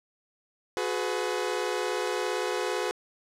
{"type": "tone cluster", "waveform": "sawtooth", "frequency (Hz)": [365.3, 422.8, 501], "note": ["F#4", "G#4", "B4"], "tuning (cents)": [-22, 31, 25], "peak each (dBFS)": -28, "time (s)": [0.77, 2.91], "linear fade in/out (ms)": 0, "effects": ["low-pass 9000 Hz 12 dB/octave"]}